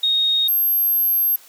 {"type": "tone pair in turn", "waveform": "sine", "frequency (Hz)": [3729, 12499], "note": ["A#7", "G9"], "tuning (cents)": [0, -6], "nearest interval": "octave + major sixth", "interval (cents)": 2094, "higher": "second", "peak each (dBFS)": -15, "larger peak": "neither", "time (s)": [[0.03, 0.48], [0.48, 1.36]], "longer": "second", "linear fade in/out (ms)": 5, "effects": ["white hiss -47 dBFS RMS until 1.48 s", "high-pass 400 Hz 12 dB/octave"]}